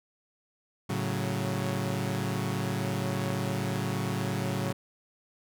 sawtooth chord, F# minor, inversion first, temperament equal, 110 / 138.59 / 185 Hz, A2 / C#3 / F#3, 0 / 0 / 0 cents, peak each -29 dBFS, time 0.89-4.73 s, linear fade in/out 10 ms, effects none

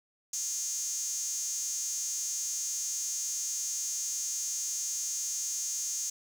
sawtooth tone with high-pass filter, 349.2 Hz, F4, in tune, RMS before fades -34 dBFS, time 0.33-6.1 s, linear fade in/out 5 ms, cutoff 6500 Hz, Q 8.6, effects none

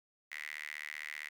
sawtooth tone with high-pass filter, 75.4 Hz, D2, 46 cents sharp, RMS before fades -44 dBFS, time 0.31-1.29 s, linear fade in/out 10 ms, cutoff 2000 Hz, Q 9.1, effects none

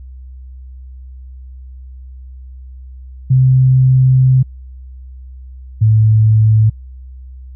sine tone pair in turn, 129.8 / 109.15 Hz, C3 / A2, -13 / -13 cents, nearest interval minor third, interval 300 cents, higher first, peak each -6 dBFS, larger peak neither, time 3.3-4.43 / 5.81-6.7 s, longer first, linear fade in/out 10 ms, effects added 64 Hz sine -30 dBFS peak until 7.55 s

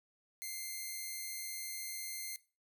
5% pulse tone pair together, 2086 / 2178 Hz, C7 / C#7, -6 / -31 cents, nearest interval minor second, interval 75 cents, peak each -31 / -39 dBFS, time 0.42-2.36 s, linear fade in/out 0 ms, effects noise-tail reverb RT60 0.3 s tail -18 dB re dry

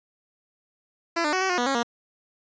10% pulse tone with pitch steps, 336.5 / 299.7 / 373.2 / 379.8 / 358.3 / 243.7 / 272.6 / 236.5 Hz, E4 / D4 / F#4 / F#4 / F4 / B3 / C#4 / A#3, +36 / +35 / +15 / +45 / +44 / -23 / -29 / +25 cents, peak -14 dBFS, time 1.16-1.832 s, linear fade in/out 10 ms, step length 84 ms, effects resampled to 16000 Hz + 9-bit

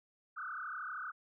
sine tone with frequency modulation, 1366 Hz, F6, 39 cents flat, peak -39 dBFS, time 0.36-1.12 s, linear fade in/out 20 ms, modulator 32.9 Hz, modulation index 5.2, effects none

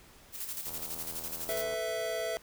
blue noise with tremolo, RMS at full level -37 dBFS, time 0.32-1.66 s, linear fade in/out 50 ms, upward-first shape square, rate 12 Hz, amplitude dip 50%
click train, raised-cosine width 1 ms, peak -34 dBFS, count 88, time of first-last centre 0.67-1.739 s, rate 81.4 Hz
square chord, A suspended second, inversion none, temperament equal with one note detuned, 440 / 499 / 659.3 Hz, A4 / B4 / E5, 0 / +18 / 0 cents, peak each -40 / -40 / -34 dBFS, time 1.49-2.37 s, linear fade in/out 0 ms
effects pink hiss -57 dBFS RMS until 2.42 s

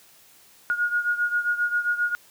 sine beating tone pair, 1435 / 1442.5 Hz, F6 / F#6, +47 / -44 cents, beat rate 7.5 Hz, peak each -23 / -27 dBFS, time 0.7-2.15 s, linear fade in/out 0 ms, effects white hiss -54 dBFS RMS until 2.3 s + high-pass 60 Hz 12 dB/octave

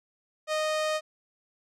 sawtooth tone, 619 Hz, D#5, 9 cents flat, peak -22 dBFS, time 0.47-1.01 s, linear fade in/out 50 ms, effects low-pass 8000 Hz 12 dB/octave

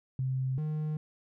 sine / triangle tone pair in turn, 130.81 / 153.5 Hz, C3 / D#3, 0 / -23 cents, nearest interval minor third, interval 277 cents, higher second, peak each -28 dBFS, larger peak neither, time 0.19-0.58 / 0.58-0.97 s, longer neither, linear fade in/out 2 ms, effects none

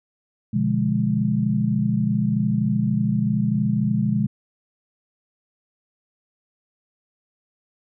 sine chord, B diminished seventh, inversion none, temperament equal, 123.47 / 146.83 / 174.61 / 207.7 Hz, B2 / D3 / F3 / Ab3, 0 / 0 / 0 / 0 cents, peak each -24 / -26 / -26 / -21 dBFS, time 0.53-4.27 s, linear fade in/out 10 ms, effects none

